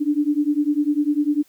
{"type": "beating tone pair", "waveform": "sine", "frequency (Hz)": [290, 300], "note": ["D4", "D4"], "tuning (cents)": [-22, 37], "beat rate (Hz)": 10, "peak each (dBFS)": -20, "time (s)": [0, 1.43], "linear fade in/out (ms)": 20, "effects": ["white hiss -58 dBFS RMS until 1.48 s"]}